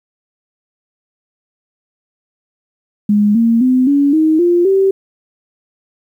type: tone with pitch steps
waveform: sine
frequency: 207.4 / 230.1 / 255.3 / 283.3 / 314.4 / 348.8 / 387 Hz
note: G#3 / A#3 / C4 / C#4 / D#4 / F4 / G4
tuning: -2 / -22 / -42 / +38 / +18 / -2 / -22 cents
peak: -8 dBFS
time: 3.09-4.91 s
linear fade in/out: 5 ms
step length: 260 ms
effects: 8-bit